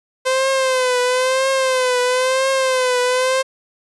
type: tone with vibrato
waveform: sawtooth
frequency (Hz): 515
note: C5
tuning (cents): -28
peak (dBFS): -11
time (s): 0.25-3.43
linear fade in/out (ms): 20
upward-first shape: triangle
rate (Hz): 1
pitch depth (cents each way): 75
effects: resampled to 24000 Hz